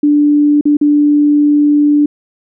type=tone with dropouts; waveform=sine; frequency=293.7 Hz; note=D4; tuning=in tune; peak=-6 dBFS; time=0.03-2.06 s; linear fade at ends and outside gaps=5 ms; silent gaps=0.611-0.654 / 0.77-0.812 s; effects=none